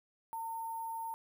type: tone with sample-and-hold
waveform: sine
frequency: 908 Hz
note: A#5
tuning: 46 cents flat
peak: -37 dBFS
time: 0.33-1.14 s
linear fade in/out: 0 ms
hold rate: 11025 Hz
effects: none